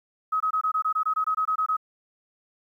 sine tone bursts, 1272 Hz, D#6, 38 cents sharp, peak -21 dBFS, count 14, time 0.32-1.768 s, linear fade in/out 10 ms, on 83 ms, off 22 ms, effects 10-bit

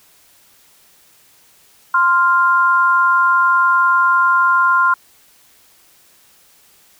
sine tone pair together, 1046.5 / 1396.9 Hz, C6 / F6, 0 / 0 cents, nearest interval perfect fourth, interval 500 cents, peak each -13 dBFS, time 1.94-4.94 s, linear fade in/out 5 ms, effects white hiss -51 dBFS RMS until 6.99 s

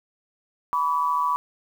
sine tone pair together, 987.8 / 1142 Hz, B5 / D6, 0 / -49 cents, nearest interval minor third, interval 251 cents, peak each -23 dBFS, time 0.73-1.36 s, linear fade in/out 0 ms, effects 8-bit

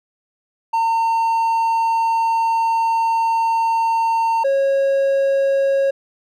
triangle tone pair in turn, 910 / 547.4 Hz, A#5 / C#5, -42 / -22 cents, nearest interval major sixth, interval 880 cents, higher first, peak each -13 / -12 dBFS, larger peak second, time 0.73-4.44 / 4.44-5.91 s, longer first, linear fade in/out 10 ms, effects none

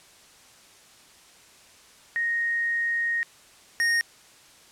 sine / square tone pair in turn, 1864.7 / 1856.3 Hz, A#6 / A#6, 0 / -8 cents, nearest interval unison, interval 8 cents, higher first, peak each -23 / -21 dBFS, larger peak second, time 2.16-3.23 / 3.8-4.01 s, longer first, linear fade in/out 0 ms, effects white hiss -53 dBFS RMS until 4.71 s + low-pass 9000 Hz 12 dB/octave

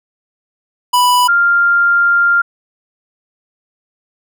square / sine tone pair in turn, 987.8 / 1396 Hz, B5 / F6, 0 / -1 cents, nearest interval tritone, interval 599 cents, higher second, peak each -9 / -8 dBFS, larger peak second, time 0.93-1.28 / 1.28-2.42 s, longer second, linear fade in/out 10 ms, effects none

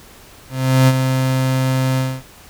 35% pulse tone with ADSR envelope, 130.81 Hz, C3, in tune, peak -6 dBFS, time 0.49-2.23 s, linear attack 390 ms, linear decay 41 ms, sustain -7 dB, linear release 250 ms, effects pink hiss -43 dBFS RMS until 2.49 s

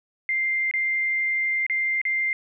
sine tone with dropouts, 2096 Hz, C7, 2 cents sharp, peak -21 dBFS, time 0.29-2.33 s, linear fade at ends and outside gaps 1 ms, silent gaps 0.712-0.738 / 1.665-1.698 / 2.015-2.052 s, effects none

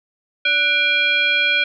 sine tone with frequency modulation, 2380 Hz, D7, 22 cents sharp, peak -14 dBFS, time 0.45-1.64 s, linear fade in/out 5 ms, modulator 900 Hz, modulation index 1.1, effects none

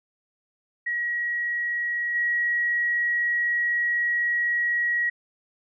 sine tone with level steps, 1908 Hz, A#6, 40 cents sharp, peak -24 / -21 dBFS, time 0.86-5.1 s, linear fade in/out 10 ms, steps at 2.14 s, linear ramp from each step 20 ms, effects none

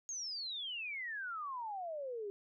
sine exponential sweep, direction down, 6645 to 392 Hz, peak -39 dBFS, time 0.09-2.3 s, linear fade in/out 0 ms, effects none

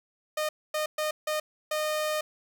sawtooth tone bursts at uneven times, 613 Hz, D#5, 26 cents flat, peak -23 dBFS, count 5, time 0.37-0.49 / 0.74-0.86 / 0.98-1.11 / 1.27-1.4 / 1.71-2.21 s, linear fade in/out 5 ms, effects 10-bit

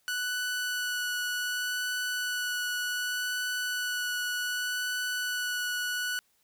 sawtooth tone with vibrato, 1480 Hz, F#6, in tune, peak -26 dBFS, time 0.08-6.19 s, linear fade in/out 0 ms, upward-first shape sine, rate 0.66 Hz, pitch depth 10 cents each way, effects white hiss -70 dBFS RMS until 6.43 s

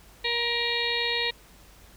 harmonic tone, 472.4 Hz, A#4, 23 cents sharp, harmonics 1 / 2 / 4 / 5 / 6 / 7 / 8 / 9, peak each -33 / -36 / -31 / -32 / -35 / -39 / -30 / -33 dBFS, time 0.24-1.31 s, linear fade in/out 10 ms, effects added 50 Hz sine -54 dBFS peak until 1.96 s + pink hiss -54 dBFS RMS until 1.96 s

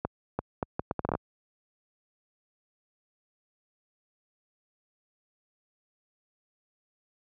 accelerating click train, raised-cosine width 1 ms, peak -14 dBFS, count 11, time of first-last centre 0.05-1.151 s, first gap 340 ms, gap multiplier 0.7, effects high-pass 60 Hz 12 dB/octave

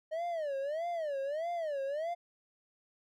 triangle tone with vibrato, 614 Hz, D#5, 23 cents flat, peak -31 dBFS, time 0.11-2.15 s, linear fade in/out 20 ms, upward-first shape sine, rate 1.6 Hz, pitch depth 220 cents each way, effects none

